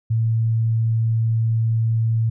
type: tone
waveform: sine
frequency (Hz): 113.1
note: A2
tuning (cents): +48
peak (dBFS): -16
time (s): 0.1-2.3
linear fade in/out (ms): 10
effects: none